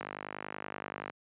click train, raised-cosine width 0.5 ms, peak -22 dBFS, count 56, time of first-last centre 0.01-1.099 s, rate 50.5 Hz, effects high-pass 150 Hz 12 dB/octave + resampled to 8000 Hz

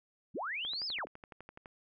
sine linear two-way sweep, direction up then down, 110 to 5274 to 110 Hz, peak -35 dBFS, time 0.34-1.06 s, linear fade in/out 20 ms, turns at 0.86 s
click train, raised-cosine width 0.5 ms, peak -33 dBFS, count 13, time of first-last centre 0.65-1.658 s, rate 11.9 Hz
effects none

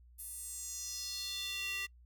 square tone with high-pass filter sweep, 392 Hz, G4, in tune, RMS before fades -41 dBFS, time 0.18-1.87 s, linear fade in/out 20 ms, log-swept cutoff 11000 to 2300 Hz, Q 3.7, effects noise-tail reverb RT60 0.1 s tail -26 dB re dry + added 60 Hz sine -57 dBFS peak until 2.05 s

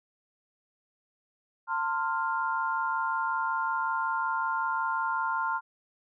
sine chord, F major, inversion first, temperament equal with one note detuned, 901.1 / 1046.5 / 1396.9 Hz, A5 / C6 / F6, +41 / 0 / 0 cents, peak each -31 dBFS, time 1.67-5.61 s, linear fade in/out 50 ms, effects none

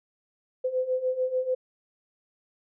sine beating tone pair, 507 / 513.8 Hz, B4 / C5, +45 / -32 cents, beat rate 6.8 Hz, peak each -30 / -26 dBFS, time 0.64-1.55 s, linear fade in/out 10 ms, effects none

